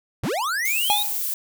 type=linear sweep; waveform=square; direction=up; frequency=65.41 to 3852 Hz; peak=-23 dBFS; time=0.23-1.03 s; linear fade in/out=5 ms
type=noise; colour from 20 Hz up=violet; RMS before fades=-26 dBFS; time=0.65-1.34 s; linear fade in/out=2 ms
type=tone with exponential decay; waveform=square; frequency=828 Hz; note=G#5; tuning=5 cents flat; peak=-16 dBFS; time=0.9-1.19 s; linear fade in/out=0 ms; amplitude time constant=62 ms
effects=none